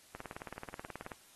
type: click train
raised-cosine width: 0.5 ms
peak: -28 dBFS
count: 19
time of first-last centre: 0.15-1.118 s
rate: 18.6 Hz
effects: white hiss -61 dBFS RMS until 1.35 s + AAC 32 kbps